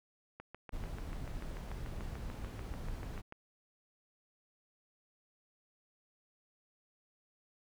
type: click train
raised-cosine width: 0.5 ms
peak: -32 dBFS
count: 21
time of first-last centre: 0.4-3.324 s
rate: 6.84 Hz
type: noise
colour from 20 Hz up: brown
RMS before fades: -42 dBFS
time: 0.72-3.22 s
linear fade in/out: 20 ms
effects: none